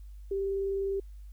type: tone with vibrato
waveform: sine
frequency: 392 Hz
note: G4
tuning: in tune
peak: -28 dBFS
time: 0.31-1 s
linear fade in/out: 5 ms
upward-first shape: triangle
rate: 20 Hz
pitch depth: 22 cents each way
effects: added 50 Hz sine -43 dBFS peak until 1.32 s + white hiss -71 dBFS RMS until 1.32 s